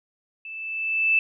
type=tone with level ramp; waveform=sine; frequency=2637 Hz; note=E7; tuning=in tune; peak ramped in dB=-35 to -15 dBFS; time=0.45-1.19 s; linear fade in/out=2 ms; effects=none